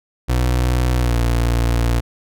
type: tone with pitch glide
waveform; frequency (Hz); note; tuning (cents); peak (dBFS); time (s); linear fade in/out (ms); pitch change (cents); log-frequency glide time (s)
30% pulse; 61.7 to 58.54; B1 to A#1; -1 to +8; -12; 0.28-2.01; 20; -91; 0.98-1.17
effects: none